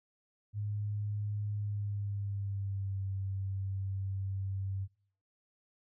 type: tone with pitch glide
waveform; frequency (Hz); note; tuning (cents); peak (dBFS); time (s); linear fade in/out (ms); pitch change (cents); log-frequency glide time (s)
sine; 103.83 to 96.88; G#2 to G2; 0 to -20; -33; 0.53-4.88; 50; -120; 1.52-3.04
effects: noise-tail reverb RT60 0.5 s tail -23 dB re dry